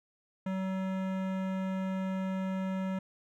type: tone with hard clipping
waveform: sine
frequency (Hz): 189.4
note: F#3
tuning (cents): +41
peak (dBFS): -33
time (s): 0.46-2.99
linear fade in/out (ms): 5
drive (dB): 18
effects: none